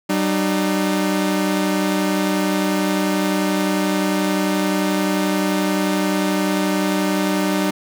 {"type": "tone pair together", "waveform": "sawtooth", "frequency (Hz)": [191.4, 302.8], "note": ["G3", "D#4"], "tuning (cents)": [-41, -47], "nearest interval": "minor sixth", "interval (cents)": 794, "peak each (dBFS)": -16, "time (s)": [0.09, 7.71], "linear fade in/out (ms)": 10, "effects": []}